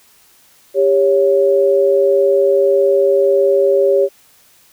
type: tone pair together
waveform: sine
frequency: 397.3 / 555.6 Hz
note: G4 / C#5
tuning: +23 / +4 cents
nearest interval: tritone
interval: 581 cents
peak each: -12 dBFS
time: 0.74-4.09 s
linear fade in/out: 50 ms
effects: white hiss -50 dBFS RMS until 4.72 s